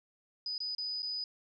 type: tone with dropouts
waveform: sine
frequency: 4978 Hz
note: D#8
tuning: in tune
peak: -34 dBFS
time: 0.46-1.24 s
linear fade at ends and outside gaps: 2 ms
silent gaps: 0.58-0.603 / 0.75-0.782 / 1.022-1.029 s
effects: none